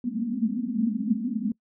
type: band-pass noise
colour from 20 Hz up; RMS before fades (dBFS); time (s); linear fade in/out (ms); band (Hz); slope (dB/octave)
pink; -27; 0.04-1.52; 2; 210 to 250; 96
effects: noise-tail reverb RT60 0.1 s tail -24 dB re dry